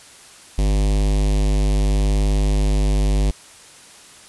square tone with notch filter, 50.4 Hz, G1, 49 cents sharp, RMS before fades -17 dBFS, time 0.58-3.31 s, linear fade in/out 5 ms, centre 1400 Hz, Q 0.73, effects white hiss -44 dBFS RMS until 4.28 s + resampled to 24000 Hz

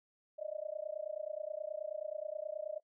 sine tone with amplitude modulation, 613 Hz, D#5, 26 cents flat, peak -34 dBFS, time 0.38-2.8 s, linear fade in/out 20 ms, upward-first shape sine, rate 29.4 Hz, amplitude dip 100%, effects noise-tail reverb RT60 0.1 s tail -23 dB re dry

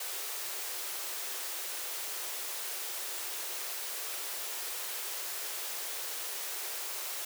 white high-pass noise, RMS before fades -38 dBFS, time 0-7.25 s, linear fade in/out 5 ms, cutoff 340 Hz, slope 96 dB/octave, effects none

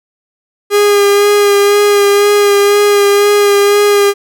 45% pulse tone with vibrato, 407.6 Hz, G#4, 32 cents flat, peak -6 dBFS, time 0.7-4.14 s, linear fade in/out 50 ms, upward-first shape sine, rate 2 Hz, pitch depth 19 cents each way, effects none

